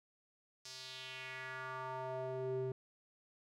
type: tone with band-pass filter sweep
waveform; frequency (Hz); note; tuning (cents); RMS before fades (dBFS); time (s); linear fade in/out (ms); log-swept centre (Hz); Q
square; 130; C3; -11; -43; 0.65-2.72; 2; 5500 to 310; 2.6
effects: none